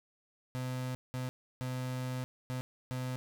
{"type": "tone bursts at uneven times", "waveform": "35% pulse", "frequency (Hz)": 127.5, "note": "C3", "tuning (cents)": -44, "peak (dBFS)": -33, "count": 5, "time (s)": [[0.55, 0.95], [1.14, 1.29], [1.61, 2.24], [2.5, 2.61], [2.91, 3.16]], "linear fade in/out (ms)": 0, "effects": []}